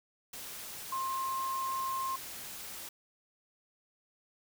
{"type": "tone in noise", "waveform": "sine", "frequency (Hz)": 1060, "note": "C6", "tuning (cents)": 22, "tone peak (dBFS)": -32, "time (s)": [0.92, 2.16], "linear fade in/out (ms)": 5, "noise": "white", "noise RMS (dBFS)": -44, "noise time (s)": [0.33, 2.89], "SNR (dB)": 9, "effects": []}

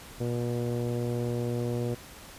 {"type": "tone with low-pass filter", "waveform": "sawtooth", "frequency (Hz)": 120.1, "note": "B2", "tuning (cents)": -48, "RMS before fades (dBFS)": -30, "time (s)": [0.2, 1.95], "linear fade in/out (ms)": 10, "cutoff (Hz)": 490, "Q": 2.3, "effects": ["pink hiss -47 dBFS RMS until 2.38 s", "resampled to 32000 Hz"]}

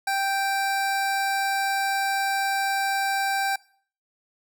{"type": "tone", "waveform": "25% pulse", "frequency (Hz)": 784, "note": "G5", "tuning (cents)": 0, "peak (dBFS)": -19, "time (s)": [0.07, 3.56], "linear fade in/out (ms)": 5, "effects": ["noise-tail reverb RT60 0.5 s tail -22 dB re dry"]}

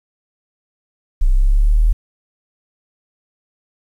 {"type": "exponential sweep", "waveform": "sine", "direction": "up", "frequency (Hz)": [30.98, 40.73], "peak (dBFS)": -9, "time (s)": [1.21, 1.93], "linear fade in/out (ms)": 10, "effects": ["8-bit"]}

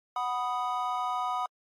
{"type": "chord", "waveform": "triangle", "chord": "B major", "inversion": "second", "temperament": "equal", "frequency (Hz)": [740, 987.8, 1244.5], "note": ["F#5", "B5", "D#6"], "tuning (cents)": [0, 0, 0], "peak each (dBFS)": -31, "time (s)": [0.16, 1.46], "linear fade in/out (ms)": 2, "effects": ["AAC 64 kbps"]}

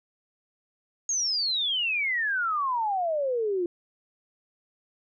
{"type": "exponential sweep", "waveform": "sine", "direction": "down", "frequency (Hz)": [6645, 340], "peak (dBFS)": -24, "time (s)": [1.09, 3.66], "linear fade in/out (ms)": 2, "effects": []}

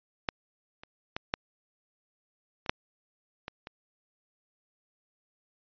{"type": "clicks", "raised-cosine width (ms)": 0.3, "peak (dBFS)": [-11, -29, -17, -10, -27, -8, -21, -25], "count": 8, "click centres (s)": [0.288, 0.835, 1.165, 1.339, 2.662, 2.695, 3.481, 3.671], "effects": ["resampled to 11025 Hz"]}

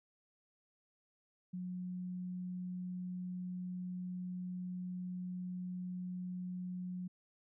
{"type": "tone", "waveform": "sine", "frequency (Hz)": 181.2, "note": "F#3", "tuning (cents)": -36, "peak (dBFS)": -39, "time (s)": [1.53, 7.08], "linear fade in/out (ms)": 10, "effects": []}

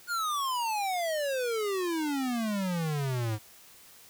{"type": "exponential sweep", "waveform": "square", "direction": "down", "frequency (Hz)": [1459, 104.3], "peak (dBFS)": -29, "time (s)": [0.07, 3.39], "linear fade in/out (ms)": 50, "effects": ["white hiss -54 dBFS RMS until 4.09 s"]}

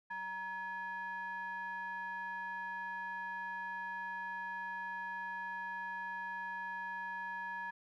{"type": "ring-modulated tone", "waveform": "triangle", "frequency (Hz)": 378.3, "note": "F#4", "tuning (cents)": 38, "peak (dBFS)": -34, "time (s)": [0.1, 7.71], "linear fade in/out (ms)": 10, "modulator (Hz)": 1320, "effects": []}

